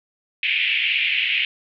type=band-pass noise; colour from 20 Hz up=pink; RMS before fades=-21 dBFS; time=0.43-1.45 s; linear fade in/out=2 ms; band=2200 to 3000 Hz; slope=48 dB/octave; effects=none